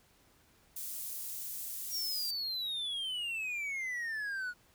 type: high-pass noise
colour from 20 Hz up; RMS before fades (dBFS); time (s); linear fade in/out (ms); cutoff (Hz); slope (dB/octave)
pink; -41; 0.76-2.31; 5; 11000; 12
type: exponential sweep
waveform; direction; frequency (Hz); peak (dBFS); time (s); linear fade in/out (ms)
triangle; down; 5720 to 1436; -33; 1.9-4.54; 50
effects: pink hiss -66 dBFS RMS until 4.74 s